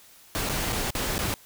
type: noise with dropouts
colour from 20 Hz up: pink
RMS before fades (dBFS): -28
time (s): 0.35-1.34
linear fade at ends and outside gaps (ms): 0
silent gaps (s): 0.49-0.496 / 0.724-0.728 / 0.905-0.951 / 1.181-1.19
effects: white hiss -53 dBFS RMS until 1.45 s